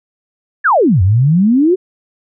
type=exponential two-way sweep; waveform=sine; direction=down then up; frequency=1800 to 87.31 to 387.2 Hz; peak=-7 dBFS; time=0.64-1.76 s; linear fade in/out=20 ms; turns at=1.02 s; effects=none

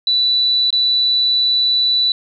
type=tone with dropouts; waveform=sine; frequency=3965 Hz; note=B7; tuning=6 cents sharp; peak=-12 dBFS; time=0.07-2.12 s; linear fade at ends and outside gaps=2 ms; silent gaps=0.705-0.727 s; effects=none

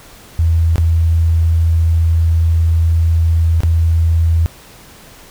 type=tone with dropouts; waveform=sine; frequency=82.4 Hz; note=E2; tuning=in tune; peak=-9 dBFS; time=0.39-4.46 s; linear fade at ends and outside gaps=0 ms; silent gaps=0.758-0.781 / 3.605-3.634 s; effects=pink hiss -40 dBFS RMS until 5.3 s

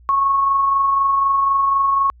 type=tone with amplitude modulation; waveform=sine; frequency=1100 Hz; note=C#6; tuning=14 cents flat; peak=-12 dBFS; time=0.09-2.1 s; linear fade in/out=0 ms; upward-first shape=sine; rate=24 Hz; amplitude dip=30%; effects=added 60 Hz sine -44 dBFS peak until 2.2 s

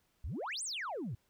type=exponential two-way sweep; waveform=sine; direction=up then down; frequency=52.9 to 9510 to 96.6 Hz; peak=-35 dBFS; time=0.24-1.15 s; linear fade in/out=5 ms; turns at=0.63 s; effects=tanh soft clip ceiling -34 dBFS + pink hiss -75 dBFS RMS until 1.29 s

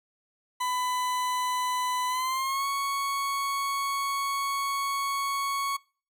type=tone with pitch glide; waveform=40% pulse; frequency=1000 to 1109.6 Hz; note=B5 to C#6; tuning=+21 to +1 cents; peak=-26 dBFS; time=0.6-5.77 s; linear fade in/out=10 ms; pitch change=+180 cents; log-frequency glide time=2.08-2.66 s; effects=noise-tail reverb RT60 0.4 s tail -24 dB re dry

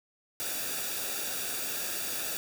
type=noise with comb filter; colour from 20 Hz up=white; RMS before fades=-34 dBFS; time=0.4-2.37 s; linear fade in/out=0 ms; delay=0.96 ms; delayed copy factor=-0.6; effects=none

